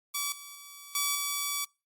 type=tone with level steps; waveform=5% pulse; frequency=1146 Hz; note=D6; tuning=43 cents flat; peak=-18 / -32 / -34 / -15 / -18 dBFS; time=0.14-1.65 s; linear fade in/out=10 ms; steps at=0.32 / 0.55 / 0.95 / 1.15 s; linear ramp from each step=2 ms; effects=noise-tail reverb RT60 0.3 s tail -26 dB re dry + Opus 32 kbps